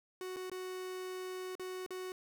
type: tone with dropouts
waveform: 45% pulse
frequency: 370 Hz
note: F#4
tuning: in tune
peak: -40 dBFS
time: 0.21-2.12 s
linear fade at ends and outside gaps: 1 ms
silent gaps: 0.362-0.367 / 0.498-0.516 / 1.553-1.596 / 1.863-1.906 s
effects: none